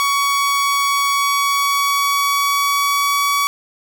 sawtooth tone with pitch glide, 1124 to 1133.8 Hz, C#6 to C#6, +24 to +39 cents, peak -11 dBFS, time 0-3.47 s, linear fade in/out 0 ms, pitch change +15 cents, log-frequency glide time 1.1-3.29 s, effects none

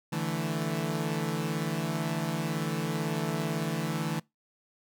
sawtooth chord, D suspended second, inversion none, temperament equal, 146.83 / 164.81 / 220 Hz, D3 / E3 / A3, 0 / 0 / 0 cents, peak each -30 / -28 / -31 dBFS, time 0.12-4.2 s, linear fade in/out 10 ms, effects noise-tail reverb RT60 0.2 s tail -24 dB re dry

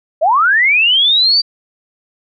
sine linear sweep, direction up, 579 to 4699 Hz, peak -8 dBFS, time 0.21-1.42 s, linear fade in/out 20 ms, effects none

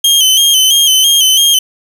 sawtooth tone with vibrato, 3136 Hz, G7, in tune, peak -3 dBFS, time 0.04-1.59 s, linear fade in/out 5 ms, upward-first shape square, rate 3 Hz, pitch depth 49 cents each way, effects none

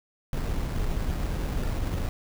brown noise with sample-and-hold, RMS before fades -28 dBFS, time 0.33-2.09 s, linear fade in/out 2 ms, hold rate 3150 Hz, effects none

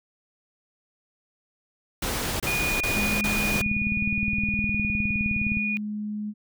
pink noise bursts, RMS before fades -28 dBFS, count 4, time 2.02-3.618 s, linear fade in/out 5 ms, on 380 ms, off 26 ms
sine tone, 2453 Hz, D#7, 25 cents flat, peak -25 dBFS, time 2.47-5.77 s, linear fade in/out 0 ms
sine tone with pitch glide, 207.9 to 210.2 Hz, G#3 to G#3, +2 to +21 cents, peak -28 dBFS, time 2.92-6.34 s, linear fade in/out 50 ms, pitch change +19 cents, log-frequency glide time 4.65-5.57 s
click train, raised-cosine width 5 ms, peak -18 dBFS, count 40, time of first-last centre 3.56-5.57 s, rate 19.4 Hz
effects none

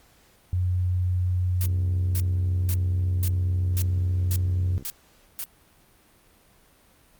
sine tone, 90.6 Hz, F#2, 36 cents flat, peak -21 dBFS, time 0.53-4.78 s, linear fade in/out 0 ms
blue noise bursts, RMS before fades -31 dBFS, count 8, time 1.61-5.44 s, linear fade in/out 0 ms, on 50 ms, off 490 ms
click train, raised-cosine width 3 ms, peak -30 dBFS, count 215, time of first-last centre 1.64-4.825 s, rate 67.2 Hz
effects pink hiss -58 dBFS RMS until 7.19 s + Opus 48 kbps

